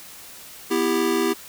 square chord, E minor, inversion second, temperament just, 247.2 / 329.6 / 395.6 Hz, B3 / E4 / G4, +2 / 0 / +16 cents, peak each -27 / -24 / -23 dBFS, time 0.7-1.34 s, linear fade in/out 20 ms, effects white hiss -42 dBFS RMS until 1.48 s

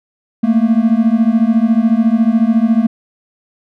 triangle beating tone pair, 219.5 / 233.5 Hz, A3 / A#3, -4 / +3 cents, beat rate 14 Hz, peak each -10 dBFS, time 0.43-2.87 s, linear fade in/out 10 ms, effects none

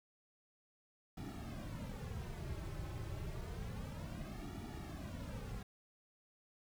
brown noise with flanger, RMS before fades -45 dBFS, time 1.17-5.63 s, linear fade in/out 5 ms, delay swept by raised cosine 1.9 to 4.3 ms, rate 0.29 Hz, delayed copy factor -1, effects none

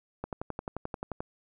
click train, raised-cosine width 1 ms, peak -20 dBFS, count 12, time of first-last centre 0.24-1.205 s, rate 11.4 Hz, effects none

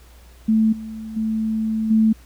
sine tone with level steps, 220 Hz, A3, in tune, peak -13 / -29 / -19 / -12 dBFS, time 0.48-2.13 s, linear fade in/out 10 ms, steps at 0.72 / 1.16 / 1.9 s, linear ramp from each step 10 ms, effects added 60 Hz sine -44 dBFS peak until 2.25 s + pink hiss -52 dBFS RMS until 2.25 s

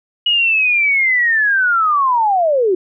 sine linear sweep, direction down, 2914 to 349.2 Hz, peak -11 dBFS, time 0.26-2.75 s, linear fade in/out 5 ms, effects none

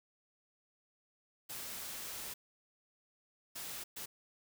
white noise bursts at uneven times, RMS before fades -44 dBFS, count 3, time 1.49-2.34 / 3.55-3.84 / 3.96-4.06 s, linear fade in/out 10 ms, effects none

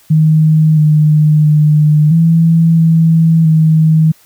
sine tone with pitch steps, 156.4 / 152.5 / 151.3 / 164.7 / 163 / 158.2 Hz, D#3 / D#3 / D#3 / E3 / E3 / D#3, +9 / -34 / -48 / -1 / -19 / +29 cents, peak -5 dBFS, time 0.1-4.12 s, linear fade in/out 10 ms, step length 670 ms, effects white hiss -47 dBFS RMS until 4.25 s

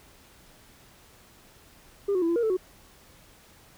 sine tone with pitch steps, 401 / 365.5 / 333.1 / 339.6 / 471.5 / 440 / 369.1 Hz, G4 / F#4 / E4 / F4 / A#4 / A4 / F#4, +39 / -21 / +18 / -48 / +20 / 0 / -4 cents, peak -20 dBFS, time 2.08-2.57 s, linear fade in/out 10 ms, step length 70 ms, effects tanh soft clip ceiling -20 dBFS + pink hiss -55 dBFS RMS until 3.77 s

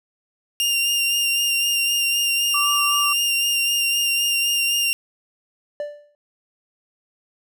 sawtooth tone with vibrato, 2794 Hz, F7, in tune, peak -15 dBFS, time 0.6-4.93 s, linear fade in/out 0 ms, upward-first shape sine, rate 3.9 Hz, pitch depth 20 cents each way
sine tone, 1164 Hz, D6, 16 cents flat, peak -21 dBFS, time 2.54-3.13 s, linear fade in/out 5 ms
triangle tone with exponential decay, 587.3 Hz, D5, in tune, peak -20 dBFS, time 5.8-6.15 s, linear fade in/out 1 ms, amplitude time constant 76 ms
effects none

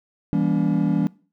triangle chord, E diminished seventh, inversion none, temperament just, 164.81 / 197.78 / 237.3 / 284.8 Hz, E3 / G3 / Bb3 / Db4, 0 / +16 / +31 / +47 cents, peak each -21 / -21 / -24 / -21 dBFS, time 0.33-1.07 s, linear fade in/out 0 ms, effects noise-tail reverb RT60 0.4 s tail -22 dB re dry

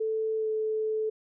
sine tone with pitch glide, 440 to 435.2 Hz, A4 to A4, 0 to -19 cents, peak -26 dBFS, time 0-1.1 s, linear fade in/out 10 ms, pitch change -19 cents, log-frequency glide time 0.37-0.48 s, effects none

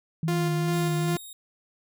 sine tone with vibrato, 159.3 Hz, D#3, 41 cents sharp, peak -24 dBFS, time 0.23-1.16 s, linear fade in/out 2 ms, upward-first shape triangle, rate 2.4 Hz, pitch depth 59 cents each way
sawtooth tone with tremolo, 349.2 Hz, F4, in tune, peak -23 dBFS, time 0.28-1.17 s, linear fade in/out 2 ms, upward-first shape square, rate 2.5 Hz, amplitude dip 25%
5% pulse tone, 3729 Hz, A#7, in tune, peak -33 dBFS, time 0.73-1.33 s, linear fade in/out 2 ms
effects none

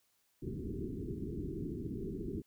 white low-pass noise, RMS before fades -40 dBFS, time 0.42-2.42 s, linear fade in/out 10 ms, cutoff 410 Hz, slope 96 dB/octave, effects white hiss -75 dBFS RMS until 2.46 s

